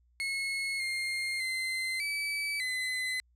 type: tone with pitch steps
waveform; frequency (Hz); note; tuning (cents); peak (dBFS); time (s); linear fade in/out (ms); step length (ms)
35% pulse; 2179 / 2122 / 2067 / 2298 / 2026; C#7 / C7 / C7 / D7 / B6; -30 / +24 / -22 / -38 / +44; -29; 0.2-3.2; 0; 600
effects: added 60 Hz sine -64 dBFS peak until 3.35 s + low-pass 11000 Hz 12 dB/octave